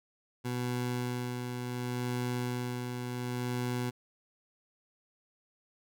20% pulse tone with tremolo, 123.47 Hz, B2, in tune, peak -26 dBFS, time 0.44-3.91 s, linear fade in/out 20 ms, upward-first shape sine, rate 0.69 Hz, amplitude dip 40%, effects none

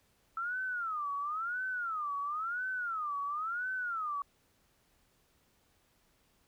sine tone with vibrato, 1312 Hz, E6, 9 cents flat, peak -33 dBFS, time 0.37-4.22 s, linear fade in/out 2 ms, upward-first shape sine, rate 0.97 Hz, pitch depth 260 cents each way, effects pink hiss -71 dBFS RMS until 6.47 s

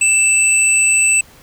sine tone pair together, 2642 / 7986 Hz, E7 / B8, +3 / +18 cents, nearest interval octave + perfect fifth, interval 1915 cents, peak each -12 dBFS, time 0.01-1.21 s, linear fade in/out 5 ms, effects tanh soft clip ceiling -3 dBFS + pink hiss -45 dBFS RMS until 1.42 s

